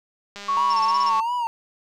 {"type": "click train", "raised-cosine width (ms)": 0.2, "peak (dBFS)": -20, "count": 170, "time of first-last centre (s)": [0.36, 1.197], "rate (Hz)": 202}
{"type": "tone", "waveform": "sine", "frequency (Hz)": 1111, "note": "C#6", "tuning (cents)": 4, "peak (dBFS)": -19, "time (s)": [0.48, 1.21], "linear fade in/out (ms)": 10}
{"type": "tone with vibrato", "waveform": "triangle", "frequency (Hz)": 932.3, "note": "A#5", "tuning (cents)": 0, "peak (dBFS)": -20, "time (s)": [0.57, 1.47], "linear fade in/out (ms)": 0, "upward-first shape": "sine", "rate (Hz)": 2.9, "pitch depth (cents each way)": 94}
{"type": "tone bursts", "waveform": "sine", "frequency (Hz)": 5380, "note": "E8", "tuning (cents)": 34, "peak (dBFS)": -29, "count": 7, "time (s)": [0.7, 1.095], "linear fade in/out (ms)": 5, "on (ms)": 35, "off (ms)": 25}
{"effects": []}